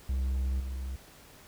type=tone with level steps; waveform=triangle; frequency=65.4 Hz; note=C2; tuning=in tune; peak=-25 / -31 dBFS; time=0.09-0.96 s; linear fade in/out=5 ms; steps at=0.6 s; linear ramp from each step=2 ms; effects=pink hiss -54 dBFS RMS until 1.47 s